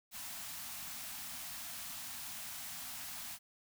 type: band-stop noise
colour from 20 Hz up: white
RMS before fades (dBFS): -45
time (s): 0.11-3.39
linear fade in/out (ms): 50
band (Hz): 290 to 620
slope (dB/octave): 96
effects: none